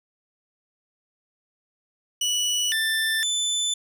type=tone with pitch steps; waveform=25% pulse; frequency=2948 / 1776 / 3513 Hz; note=F#7 / A6 / A7; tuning=-7 / +16 / -3 cents; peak=-18 dBFS; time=2.21-3.74 s; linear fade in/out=5 ms; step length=510 ms; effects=none